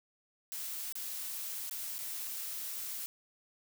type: noise with dropouts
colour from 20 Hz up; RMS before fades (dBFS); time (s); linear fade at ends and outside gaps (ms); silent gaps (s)
blue; -40; 0.52-3.06; 0; 0.925-0.954 / 1.696-1.711 / 1.982-1.989
effects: none